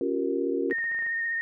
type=chord; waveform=sine; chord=G half-diminished seventh; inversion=second; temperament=equal with one note detuned; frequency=277.2 / 349.2 / 386.2 / 466.2 Hz; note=Db4 / F4 / G4 / Bb4; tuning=0 / 0 / -26 / 0 cents; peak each=-30 dBFS; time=0.01-0.73 s; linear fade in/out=2 ms
type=clicks; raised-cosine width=0.5 ms; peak=-32 dBFS; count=8; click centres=0.7 / 0.785 / 0.842 / 0.916 / 0.947 / 0.989 / 1.024 / 1.065 s
type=tone with vibrato; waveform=sine; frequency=1843 Hz; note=A#6; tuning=20 cents flat; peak=-26 dBFS; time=0.71-1.41 s; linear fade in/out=0 ms; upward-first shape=triangle; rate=15 Hz; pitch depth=30 cents each way
effects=none